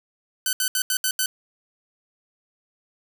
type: tone bursts at uneven times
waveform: 5% pulse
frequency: 1515 Hz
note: F#6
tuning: 40 cents sharp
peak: -9 dBFS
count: 6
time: 0.46-0.53 / 0.6-0.68 / 0.75-0.82 / 0.9-0.97 / 1.04-1.11 / 1.19-1.26 s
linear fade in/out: 2 ms
effects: none